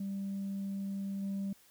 sine tone with level steps, 196.6 Hz, G3, 5 cents sharp, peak -33 / -31 dBFS, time 0-1.53 s, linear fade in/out 5 ms, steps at 1.22 s, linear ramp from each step 10 ms, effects tanh soft clip ceiling -32 dBFS + white hiss -63 dBFS RMS until 1.7 s

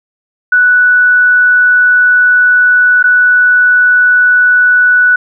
sine tone with dropouts, 1480 Hz, F#6, in tune, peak -4 dBFS, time 0.52-5.16 s, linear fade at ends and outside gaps 5 ms, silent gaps 3.028-3.039 s, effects none

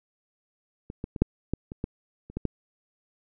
clicks, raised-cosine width 3 ms, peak -24 / -19 / -21 / -6 / -13 / -24 / -16 / -30 / -17 / -13 dBFS, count 10, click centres 0.901 / 1.041 / 1.162 / 1.22 / 1.536 / 1.719 / 1.841 / 2.3 / 2.37 / 2.453 s, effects none

